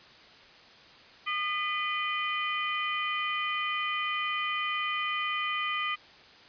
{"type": "harmonic tone with a mistuned harmonic", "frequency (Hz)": 612, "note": "D#5", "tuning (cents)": -29, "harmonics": [2, 3, 4, 5], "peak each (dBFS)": [-32, -34, -35, -36], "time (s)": [1.26, 5.96], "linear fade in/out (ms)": 20, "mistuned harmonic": 3, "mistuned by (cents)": 150, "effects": ["white hiss -53 dBFS RMS until 6.48 s", "resampled to 11025 Hz"]}